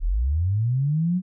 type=linear sweep; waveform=sine; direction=up; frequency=32.7 to 188.1 Hz; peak=-19 dBFS; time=0-1.22 s; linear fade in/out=50 ms; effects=none